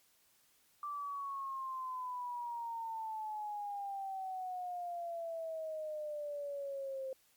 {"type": "exponential sweep", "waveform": "sine", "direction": "down", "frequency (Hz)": [1176, 525], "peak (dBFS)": -38, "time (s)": [0.83, 7.13], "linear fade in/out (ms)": 2, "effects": ["white hiss -70 dBFS RMS until 7.36 s", "MP3 96 kbps"]}